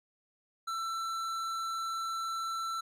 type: tone with tanh clipping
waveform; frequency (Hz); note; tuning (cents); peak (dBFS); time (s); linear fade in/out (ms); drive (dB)
sine; 1337; E6; +24; -35; 0.67-2.81; 10; 15
effects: none